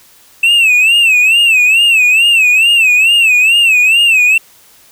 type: tone with vibrato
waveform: triangle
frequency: 2637 Hz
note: E7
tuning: in tune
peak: -4 dBFS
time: 0.43-4.38 s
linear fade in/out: 5 ms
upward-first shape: sine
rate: 2.3 Hz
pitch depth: 130 cents each way
effects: white hiss -44 dBFS RMS until 4.91 s